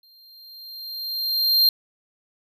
square tone with exponential growth, 4186 Hz, C8, in tune, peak -13 dBFS, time 0.03-1.69 s, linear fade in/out 2 ms, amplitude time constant 360 ms, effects none

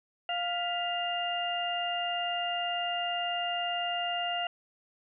harmonic tone with a mistuned harmonic, 702 Hz, F5, 9 cents sharp, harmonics 1 / 2 / 3 / 4, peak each -32 / -39 / -42 / -33 dBFS, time 0.29-4.47 s, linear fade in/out 2 ms, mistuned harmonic 3, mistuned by -110 cents, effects none

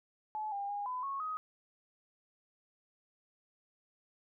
sine tone with pitch steps, 858 / 802 / 816 / 1006 / 1099 / 1258 Hz, A5 / G5 / G#5 / B5 / C#6 / D#6, -44 / +39 / -31 / +32 / -15 / +19 cents, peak -35 dBFS, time 0.35-1.37 s, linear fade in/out 0 ms, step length 170 ms, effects none

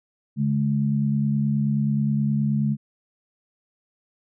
sine tone pair together, 142.43 / 211.9 Hz, C#3 / G#3, +47 / +35 cents, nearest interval perfect fifth, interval 688 cents, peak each -22 dBFS, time 0.36-2.77 s, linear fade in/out 50 ms, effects none

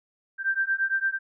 sine beating tone pair, 1568 / 1576.8 Hz, G6 / G6, 0 / +10 cents, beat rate 8.8 Hz, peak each -26 dBFS, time 0.38-1.19 s, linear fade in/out 50 ms, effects none

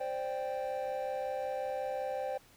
triangle chord, C suspended second, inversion none, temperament just, 523.3 / 588.7 / 784.9 Hz, C5 / D5 / G5, 0 / +4 / +2 cents, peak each -34 / -37 / -36 dBFS, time 0-2.38 s, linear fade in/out 10 ms, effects tanh soft clip ceiling -24 dBFS + pink hiss -61 dBFS RMS until 2.56 s

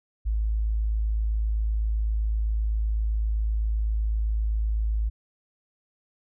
sine tone, 53.9 Hz, A1, 35 cents flat, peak -22 dBFS, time 0.25-5.1 s, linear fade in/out 20 ms, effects none

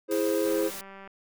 triangle chord, E augmented, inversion none, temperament equal, 329.6 / 415.3 / 523.3 Hz, E4 / G#4 / B#4, 0 / 0 / 0 cents, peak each -26 dBFS, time 0.08-0.71 s, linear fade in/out 50 ms
white noise, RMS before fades -39 dBFS, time 0.11-0.81 s, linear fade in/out 2 ms
click train, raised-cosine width 0.5 ms, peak -31 dBFS, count 121, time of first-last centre 0.46-1.075 s, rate 195 Hz
effects none

